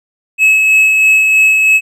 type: tone with tremolo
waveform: triangle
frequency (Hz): 2580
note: E7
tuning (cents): -38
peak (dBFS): -3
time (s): 0.38-1.81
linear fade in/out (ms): 50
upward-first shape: sine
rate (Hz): 3.1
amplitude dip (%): 30
effects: none